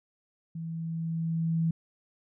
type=tone with level ramp; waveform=sine; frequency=164 Hz; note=E3; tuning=9 cents flat; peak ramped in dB=-34 to -23 dBFS; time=0.55-1.71 s; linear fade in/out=5 ms; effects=none